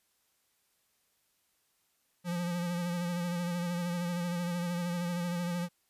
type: tone with vibrato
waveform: square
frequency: 174.61 Hz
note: F3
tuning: in tune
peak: -32 dBFS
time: 2.24-5.69 s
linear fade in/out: 50 ms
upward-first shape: sine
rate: 13 Hz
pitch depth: 36 cents each way
effects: white hiss -74 dBFS RMS until 5.89 s + resampled to 32000 Hz